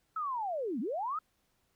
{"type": "linear two-way sweep", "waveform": "sine", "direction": "down then up", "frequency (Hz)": [1318.5, 196.9, 1318.5], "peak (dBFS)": -32, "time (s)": [0.16, 1.19], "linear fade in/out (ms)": 5, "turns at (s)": 0.8, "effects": ["pink hiss -75 dBFS RMS until 1.75 s"]}